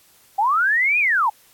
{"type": "linear two-way sweep", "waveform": "sine", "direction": "up then down", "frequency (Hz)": [756, 2514, 802], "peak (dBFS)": -15, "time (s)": [0.38, 1.3], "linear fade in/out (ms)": 10, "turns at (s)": 0.99, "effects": ["white hiss -54 dBFS RMS until 1.53 s", "AAC 64 kbps"]}